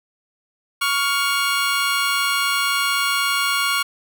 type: tone pair together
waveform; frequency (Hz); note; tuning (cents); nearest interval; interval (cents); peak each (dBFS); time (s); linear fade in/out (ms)
20% pulse; 1118 / 1408.6; C#6 / F6; +14 / +14; major third; 400; -16 / -16; 0.81-3.83; 10
effects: none